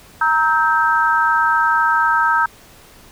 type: chord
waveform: sine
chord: E diminished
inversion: second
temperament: equal with one note detuned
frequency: 932.3 / 1292.1 / 1568 Hz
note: Bb5 / E6 / G6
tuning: 0 / -35 / 0 cents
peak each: -17 dBFS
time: 0.21-2.46 s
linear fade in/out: 5 ms
effects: pink hiss -45 dBFS RMS until 3.11 s